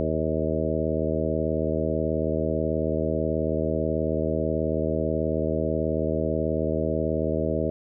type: harmonic tone with a mistuned harmonic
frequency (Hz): 78.4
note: D#2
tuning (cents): +14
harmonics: 1 / 2 / 3 / 4 / 5 / 6 / 7 / 8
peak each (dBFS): -31 / -31 / -31 / -31 / -31 / -31 / -31 / -31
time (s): 0-7.7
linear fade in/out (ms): 0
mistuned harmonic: 8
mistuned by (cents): +22
effects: none